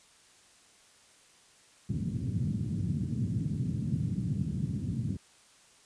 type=band-pass noise; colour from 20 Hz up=pink; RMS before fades=-32 dBFS; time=1.89-5.17 s; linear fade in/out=10 ms; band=100 to 210 Hz; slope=24 dB/octave; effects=white hiss -60 dBFS RMS until 5.85 s + resampled to 22050 Hz